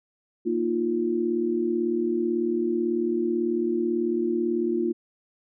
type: chord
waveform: sine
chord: Bb suspended fourth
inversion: none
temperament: equal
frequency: 233.1 / 311.1 / 349.2 Hz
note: Bb3 / Eb4 / F4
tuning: 0 / 0 / 0 cents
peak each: -28 / -30 / -24 dBFS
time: 0.45-4.93 s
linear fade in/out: 20 ms
effects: none